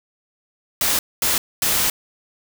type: noise bursts at uneven times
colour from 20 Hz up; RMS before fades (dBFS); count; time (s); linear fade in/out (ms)
white; -19; 3; 0.81-0.99 / 1.22-1.38 / 1.62-1.9; 2
effects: none